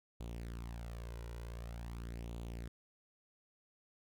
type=tone with flanger; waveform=sawtooth; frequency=58 Hz; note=A#1; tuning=8 cents flat; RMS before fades=-45 dBFS; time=0.2-2.68 s; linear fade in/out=5 ms; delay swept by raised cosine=0.28 to 2.08 ms; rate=0.46 Hz; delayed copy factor=+0.6; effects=none